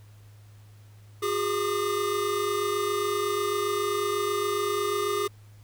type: tone cluster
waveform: square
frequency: 364.1 / 410.6 / 1204 Hz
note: F#4 / G#4 / D6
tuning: -28 / -20 / +43 cents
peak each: -33 / -28 / -32 dBFS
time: 1.22-5.28 s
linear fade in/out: 10 ms
effects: added 104 Hz sine -48 dBFS peak until 5.63 s + pink hiss -61 dBFS RMS until 5.63 s